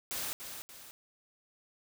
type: noise with echo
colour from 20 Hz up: white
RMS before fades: -37 dBFS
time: 0.11-0.33 s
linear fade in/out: 0 ms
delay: 290 ms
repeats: 2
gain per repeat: -7 dB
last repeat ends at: 0.91 s
effects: none